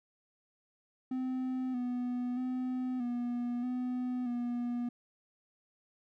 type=tone with pitch steps; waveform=triangle; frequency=257.1 / 246.6 / 254.1 / 241.9 / 250.2 / 241.4 Hz; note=C4 / B3 / B3 / B3 / B3 / B3; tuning=-30 / -2 / +49 / -36 / +23 / -39 cents; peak=-30 dBFS; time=1.11-4.89 s; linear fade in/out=5 ms; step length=630 ms; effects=none